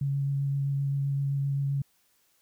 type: tone with vibrato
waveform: sine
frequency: 139.3 Hz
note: C#3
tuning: 9 cents sharp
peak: -25 dBFS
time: 0.01-1.82 s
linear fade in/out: 5 ms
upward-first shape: sine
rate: 7.7 Hz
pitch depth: 11 cents each way
effects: white hiss -68 dBFS RMS until 2.41 s